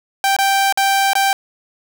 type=tone with dropouts; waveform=sawtooth; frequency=784 Hz; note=G5; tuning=in tune; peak=-9 dBFS; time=0.24-1.33 s; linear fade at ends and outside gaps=1 ms; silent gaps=0.365-0.387 / 0.725-0.774 / 1.133-1.153 s; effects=none